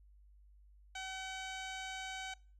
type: tone with low-pass filter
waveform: 15% pulse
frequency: 760 Hz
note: F#5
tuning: 46 cents sharp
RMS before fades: -44 dBFS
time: 0.95-2.34 s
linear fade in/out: 5 ms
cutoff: 5700 Hz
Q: 2.2
effects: noise-tail reverb RT60 0.4 s tail -23 dB re dry + added 50 Hz sine -59 dBFS peak until 2.59 s